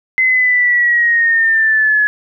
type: linear sweep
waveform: sine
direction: down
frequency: 2055 to 1693 Hz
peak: -9 dBFS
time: 0.18-2.07 s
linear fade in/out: 0 ms
effects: none